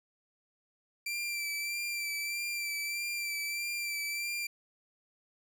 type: tone with vibrato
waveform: sawtooth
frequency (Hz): 2349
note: D7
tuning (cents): 0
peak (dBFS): -30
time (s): 1.06-4.47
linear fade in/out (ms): 5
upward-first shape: sine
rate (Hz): 1.6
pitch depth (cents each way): 28
effects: none